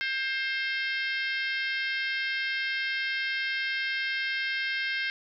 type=harmonic tone; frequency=530 Hz; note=C5; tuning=22 cents sharp; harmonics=3 / 4 / 5 / 6 / 7 / 8 / 9 / 10; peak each=-31 / -32 / -38 / -38 / -42 / -44 / -44 / -45 dBFS; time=0.01-5.1 s; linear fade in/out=0 ms; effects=none